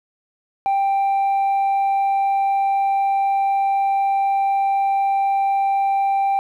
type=tone; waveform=sine; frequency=787 Hz; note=G5; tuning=7 cents sharp; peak=-13 dBFS; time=0.66-6.39 s; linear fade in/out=0 ms; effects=tanh soft clip ceiling -15 dBFS + 9-bit